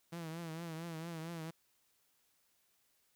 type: tone with vibrato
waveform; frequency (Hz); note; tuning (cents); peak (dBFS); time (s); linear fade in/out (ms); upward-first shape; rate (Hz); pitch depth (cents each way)
sawtooth; 164.81; E3; 0; -38; 0.12-1.51; 10; triangle; 4.4; 85
effects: white hiss -75 dBFS RMS until 3.15 s